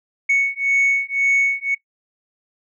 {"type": "beating tone pair", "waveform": "sine", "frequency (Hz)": [2217, 2218.9], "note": ["C#7", "C#7"], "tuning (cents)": [0, 1], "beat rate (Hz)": 1.9, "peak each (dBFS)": [-17, -17], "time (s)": [0.29, 1.75], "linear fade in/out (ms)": 10, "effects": ["noise-tail reverb RT60 0.1 s tail -20 dB re dry", "tanh soft clip ceiling -11 dBFS"]}